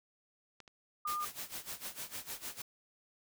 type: clicks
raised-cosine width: 0.2 ms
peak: -34 / -37 dBFS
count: 2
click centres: 0.603 / 0.678 s
type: tone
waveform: sine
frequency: 1211 Hz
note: D#6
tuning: 47 cents flat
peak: -34 dBFS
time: 1.05-1.25 s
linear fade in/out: 5 ms
type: noise with tremolo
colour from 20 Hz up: white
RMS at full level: -41 dBFS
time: 1.07-2.62 s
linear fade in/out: 5 ms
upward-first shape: sine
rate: 6.6 Hz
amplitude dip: 85%
effects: none